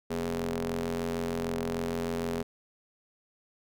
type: ring-modulated tone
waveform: sawtooth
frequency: 86.6 Hz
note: F2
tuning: 14 cents flat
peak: -23 dBFS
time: 0.1-2.43 s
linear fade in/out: 10 ms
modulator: 325 Hz
effects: none